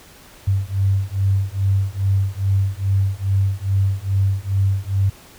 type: beating tone pair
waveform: sine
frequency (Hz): 96.4 / 98.8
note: G2 / G2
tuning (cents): -28 / +14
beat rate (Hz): 2.4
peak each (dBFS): -19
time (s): 0.47-5.1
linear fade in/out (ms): 10
effects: pink hiss -45 dBFS RMS until 5.38 s